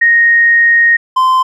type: tone pair in turn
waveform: sine / triangle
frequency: 1864.7 / 1035.1 Hz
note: A#6 / C6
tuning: 0 / -19 cents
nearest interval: minor seventh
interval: 1019 cents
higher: first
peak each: -5 / -5 dBFS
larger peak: neither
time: 0.01-0.97 / 1.16-1.43 s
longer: first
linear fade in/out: 10 ms
effects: none